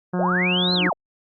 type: harmonic tone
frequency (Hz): 180.2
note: F#3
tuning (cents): -45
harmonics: 1 / 2 / 3 / 4 / 5 / 6 / 7 / 8 / 9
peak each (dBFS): -22 / -28 / -32 / -34 / -36 / -38 / -39 / -40 / -41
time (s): 0.13-0.9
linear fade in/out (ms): 10
type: linear two-way sweep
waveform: sine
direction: up then down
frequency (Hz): 479.2 to 4228 to 542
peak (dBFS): -20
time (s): 0.19-0.93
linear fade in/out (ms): 2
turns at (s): 0.74
type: tone with exponential growth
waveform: triangle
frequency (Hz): 307.2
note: D#4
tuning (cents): -22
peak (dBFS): -18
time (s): 0.67-0.87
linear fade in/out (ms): 1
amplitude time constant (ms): 42
effects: Opus 48 kbps